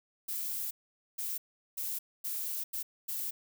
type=noise bursts at uneven times; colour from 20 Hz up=violet; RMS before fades=-36 dBFS; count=6; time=0.28-0.71 / 1.18-1.38 / 1.77-1.99 / 2.24-2.64 / 2.73-2.83 / 3.08-3.31 s; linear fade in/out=10 ms; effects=none